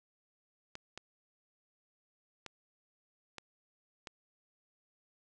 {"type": "clicks", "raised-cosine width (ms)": 0.2, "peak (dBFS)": -26, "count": 5, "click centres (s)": [0.754, 0.976, 2.463, 3.383, 4.072], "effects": ["resampled to 24000 Hz", "10-bit"]}